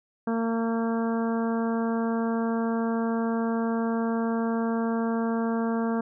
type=harmonic tone; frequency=228.3 Hz; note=A#3; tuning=36 cents flat; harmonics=1 / 2 / 3 / 4 / 5 / 6 / 7; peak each=-25 / -31 / -35 / -37 / -39 / -41 / -42 dBFS; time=0.27-6.01 s; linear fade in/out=5 ms; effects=none